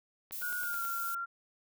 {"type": "click train", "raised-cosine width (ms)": 0.3, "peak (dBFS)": -33, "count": 6, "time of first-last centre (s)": [0.31, 0.851], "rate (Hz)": 9.25}
{"type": "noise", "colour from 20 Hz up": "violet", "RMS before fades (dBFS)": -40, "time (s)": [0.32, 1.15], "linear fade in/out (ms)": 5}
{"type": "tone with pitch glide", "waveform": "sine", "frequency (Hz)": [1450, 1379.7], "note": ["F#6", "F6"], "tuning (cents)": [-35, -21], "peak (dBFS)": -34, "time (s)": [0.41, 1.26], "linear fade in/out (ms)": 20, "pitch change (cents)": -86, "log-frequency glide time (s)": [0.62, 0.81]}
{"effects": []}